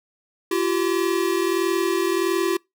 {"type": "tone pair together", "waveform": "square", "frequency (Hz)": [341.4, 382.9], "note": ["F4", "G4"], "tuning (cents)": [-39, -41], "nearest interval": "major second", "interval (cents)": 198, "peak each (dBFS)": -23, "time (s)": [0.51, 2.57], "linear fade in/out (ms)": 5, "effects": ["noise-tail reverb RT60 0.2 s tail -26 dB re dry"]}